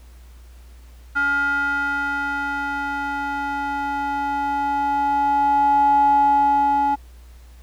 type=tone with band-pass filter sweep; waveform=square; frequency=282.1 Hz; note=C#4; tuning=30 cents sharp; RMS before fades=-20 dBFS; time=1.15-6.96 s; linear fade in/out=20 ms; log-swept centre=1400 to 770 Hz; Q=7.1; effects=added 60 Hz sine -41 dBFS peak until 7.62 s + pink hiss -55 dBFS RMS until 7.62 s